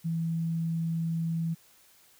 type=tone; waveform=sine; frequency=164.81 Hz; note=E3; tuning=in tune; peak=-27 dBFS; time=0.04-1.55 s; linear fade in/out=20 ms; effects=white hiss -60 dBFS RMS until 2.19 s